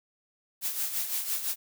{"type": "noise with tremolo", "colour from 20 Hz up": "blue", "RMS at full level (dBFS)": -29, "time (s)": [0.61, 1.56], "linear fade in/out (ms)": 50, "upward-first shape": "sine", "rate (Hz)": 5.9, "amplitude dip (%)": 60, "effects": []}